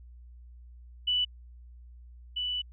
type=tone pair in turn; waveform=sine; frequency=2970 / 2970 Hz; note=F#7 / F#7; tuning=+6 / +6 cents; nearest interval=unison; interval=0 cents; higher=neither; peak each=-24 / -29 dBFS; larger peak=first; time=1.07-1.25 / 2.36-2.62 s; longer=second; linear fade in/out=10 ms; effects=added 60 Hz sine -47 dBFS peak until 2.72 s